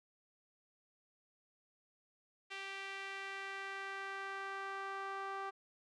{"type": "tone with band-pass filter sweep", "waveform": "sawtooth", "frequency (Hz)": 390.8, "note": "G4", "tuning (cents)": -5, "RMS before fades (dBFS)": -44, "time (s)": [2.5, 5.51], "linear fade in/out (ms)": 20, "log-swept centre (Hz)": [2500, 1100], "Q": 1.8, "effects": ["resampled to 24000 Hz"]}